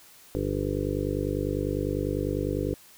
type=harmonic tone; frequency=50 Hz; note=G1; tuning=35 cents sharp; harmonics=1 / 2 / 3 / 4 / 6 / 7 / 8 / 9 / 10; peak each=-34 / -33 / -36 / -38 / -32 / -37 / -33 / -35 / -35 dBFS; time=0.35-2.74 s; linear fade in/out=0 ms; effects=white hiss -53 dBFS RMS until 2.97 s